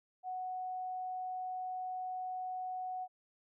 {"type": "tone", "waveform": "sine", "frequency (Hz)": 740, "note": "F#5", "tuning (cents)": 0, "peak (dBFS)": -37, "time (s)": [0.23, 3.08], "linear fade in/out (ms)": 50, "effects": []}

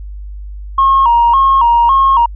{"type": "tone with vibrato", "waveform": "sine", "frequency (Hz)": 1009, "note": "B5", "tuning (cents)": 37, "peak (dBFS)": -5, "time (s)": [0.78, 2.26], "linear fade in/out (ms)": 5, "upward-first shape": "square", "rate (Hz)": 1.8, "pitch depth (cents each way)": 120, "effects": ["tanh soft clip ceiling -2 dBFS", "added 50 Hz sine -24 dBFS peak until 2.35 s"]}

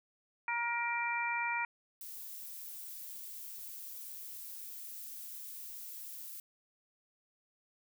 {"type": "harmonic tone", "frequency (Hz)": 471.9, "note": "A#4", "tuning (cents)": 21, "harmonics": [2, 3, 4, 5], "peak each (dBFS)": [-36, -40, -40, -36], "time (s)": [0.48, 1.65], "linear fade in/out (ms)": 2}
{"type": "noise", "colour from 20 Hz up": "violet", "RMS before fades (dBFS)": -46, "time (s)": [2.01, 6.4], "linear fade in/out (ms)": 2}
{"effects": []}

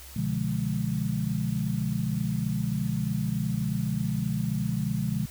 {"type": "chord", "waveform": "sine", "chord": "B diminished seventh", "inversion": "none", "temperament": "equal with one note detuned", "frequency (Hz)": [123.47, 146.83, 174.61, 209.7], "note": ["B2", "D3", "F3", "Ab3"], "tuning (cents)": [0, 0, 0, 17], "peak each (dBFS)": -31, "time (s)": [0.16, 5.26], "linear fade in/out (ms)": 5, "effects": ["added 66 Hz sine -46 dBFS peak until 5.3 s", "white hiss -47 dBFS RMS until 5.3 s"]}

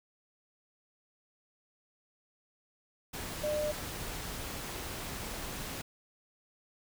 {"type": "tone in noise", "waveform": "sine", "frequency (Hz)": 600, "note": "D5", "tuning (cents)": 37, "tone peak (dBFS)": -30, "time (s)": [3.43, 3.72], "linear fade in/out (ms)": 10, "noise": "pink", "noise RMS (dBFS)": -40, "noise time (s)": [3.13, 5.82], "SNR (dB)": 7, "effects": []}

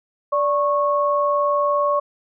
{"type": "tone pair together", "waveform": "sine", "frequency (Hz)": [582.7, 1100], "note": ["D5", "C#6"], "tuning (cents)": [-14, -14], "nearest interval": "major seventh", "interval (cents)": 1100, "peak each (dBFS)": -19, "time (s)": [0.32, 2], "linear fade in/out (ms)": 10, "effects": []}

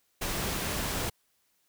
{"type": "noise", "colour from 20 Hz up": "pink", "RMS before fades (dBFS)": -32, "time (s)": [0.21, 1.1], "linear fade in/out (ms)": 10, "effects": ["white hiss -72 dBFS RMS until 1.68 s"]}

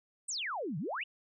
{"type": "exponential two-way sweep", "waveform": "sine", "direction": "down then up", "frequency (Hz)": [8870, 138.59, 3101], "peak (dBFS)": -34, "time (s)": [0.28, 1.04], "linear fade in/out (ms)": 10, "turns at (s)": 0.78, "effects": []}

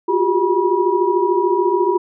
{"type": "tone cluster", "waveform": "sine", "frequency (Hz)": [352.6, 366.4, 399.4, 967], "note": ["F4", "F#4", "G4", "B5"], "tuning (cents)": [17, -17, 32, -37], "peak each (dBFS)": -19, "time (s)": [0.08, 1.98], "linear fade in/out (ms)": 10, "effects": []}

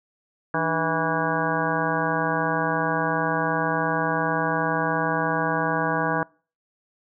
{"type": "harmonic tone with a mistuned harmonic", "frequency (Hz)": 162.8, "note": "E3", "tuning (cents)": -21, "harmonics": [1, 2, 3, 4, 5, 6, 7, 9, 10], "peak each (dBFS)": [-30, -30, -30, -30, -30, -30, -30, -30, -30], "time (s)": [0.54, 6.23], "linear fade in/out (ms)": 2, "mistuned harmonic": 2, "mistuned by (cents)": -130, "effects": ["noise-tail reverb RT60 0.4 s tail -26 dB re dry"]}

